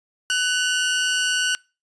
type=tone pair together; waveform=sawtooth; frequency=1500.2 / 2832 Hz; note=F#6 / F7; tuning=+23 / +23 cents; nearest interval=major seventh; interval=1100 cents; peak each=-17 / -21 dBFS; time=0.3-1.55 s; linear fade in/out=0 ms; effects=noise-tail reverb RT60 0.3 s tail -25 dB re dry + resampled to 22050 Hz